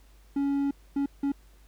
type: tone bursts at uneven times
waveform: triangle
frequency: 280 Hz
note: C#4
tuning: 18 cents sharp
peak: -22 dBFS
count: 3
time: 0.36-0.71 / 0.96-1.06 / 1.23-1.32 s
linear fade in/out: 5 ms
effects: added 50 Hz sine -53 dBFS peak until 1.67 s + pink hiss -63 dBFS RMS until 1.67 s